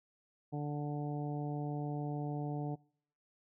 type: harmonic tone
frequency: 146.83 Hz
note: D3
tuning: in tune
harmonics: 1 / 2 / 3 / 4 / 5 / 6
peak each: -37 / -41 / -46 / -50 / -45 / -54 dBFS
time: 0.52-2.76 s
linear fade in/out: 20 ms
effects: noise-tail reverb RT60 0.6 s tail -26 dB re dry